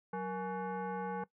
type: tone with frequency modulation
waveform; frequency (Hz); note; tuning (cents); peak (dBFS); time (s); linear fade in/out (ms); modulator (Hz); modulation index
sine; 185.8; F#3; +7; -35; 0.13-1.24; 5; 655; 1.5
effects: noise-tail reverb RT60 0.1 s tail -19 dB re dry